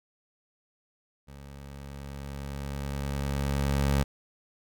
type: tone with level ramp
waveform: 20% pulse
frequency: 69.7 Hz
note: C#2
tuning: 10 cents sharp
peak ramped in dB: -40 to -17 dBFS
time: 1.27-4.04 s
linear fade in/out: 20 ms
effects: none